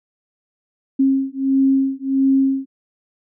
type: beating tone pair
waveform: sine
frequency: 268.5 / 270 Hz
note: C4 / C#4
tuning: +45 / -45 cents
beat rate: 1.5 Hz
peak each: -17 / -17 dBFS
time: 0.99-2.66 s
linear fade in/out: 10 ms
effects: none